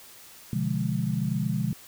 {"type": "chord", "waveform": "sine", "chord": "B diminished seventh", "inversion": "none", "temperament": "equal with one note detuned", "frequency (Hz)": [125.34, 146.83, 174.61, 207.7], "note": ["B2", "D3", "F3", "Ab3"], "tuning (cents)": [26, 0, 0, 0], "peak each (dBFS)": -30, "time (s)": [0.53, 1.73], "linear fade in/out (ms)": 2, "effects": ["white hiss -49 dBFS RMS until 1.87 s"]}